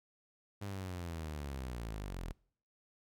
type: linear sweep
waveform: sawtooth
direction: down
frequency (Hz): 102.2 to 38.89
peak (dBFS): -36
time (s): 0.61-2.33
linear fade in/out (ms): 10
effects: noise-tail reverb RT60 0.6 s tail -25 dB re dry